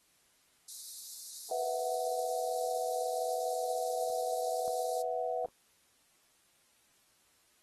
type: high-pass noise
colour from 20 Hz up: white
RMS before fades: -45 dBFS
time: 0.68-5.02 s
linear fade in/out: 5 ms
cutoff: 3800 Hz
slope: 96 dB/octave
type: chord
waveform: sine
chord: B suspended fourth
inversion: none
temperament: equal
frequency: 493.9 / 659.3 / 740 Hz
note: B4 / E5 / F#5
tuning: 0 / 0 / 0 cents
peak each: -36 dBFS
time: 1.51-5.46 s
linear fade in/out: 2 ms
type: clicks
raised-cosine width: 1 ms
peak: -44 / -37 / -39 / -46 dBFS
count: 4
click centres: 4.101 / 4.679 / 5.447 / 5.486 s
effects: white hiss -69 dBFS RMS until 7.62 s + AAC 32 kbps